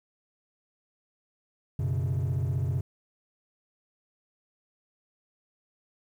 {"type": "chord", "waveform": "triangle", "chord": "F# suspended fourth", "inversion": "none", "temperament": "just", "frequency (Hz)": [92.5, 123.33, 138.75], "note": ["F#2", "B2", "C#3"], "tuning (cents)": [0, -2, 2], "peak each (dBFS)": -27, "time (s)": [1.79, 2.81], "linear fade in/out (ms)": 5, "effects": ["tanh soft clip ceiling -20 dBFS", "10-bit"]}